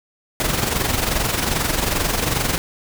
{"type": "noise with amplitude modulation", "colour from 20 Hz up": "pink", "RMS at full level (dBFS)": -18, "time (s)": [0.4, 2.58], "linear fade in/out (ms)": 0, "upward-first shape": "sine", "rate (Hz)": 22.5, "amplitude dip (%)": 60, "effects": []}